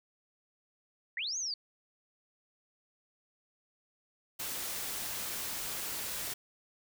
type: linear two-way sweep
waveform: sine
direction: up then down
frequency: 1760 to 6645 to 4450 Hz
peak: -33 dBFS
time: 1.17-1.54 s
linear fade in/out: 2 ms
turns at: 1.38 s
type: noise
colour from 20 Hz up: white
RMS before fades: -38 dBFS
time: 4.39-6.34 s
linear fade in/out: 10 ms
effects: none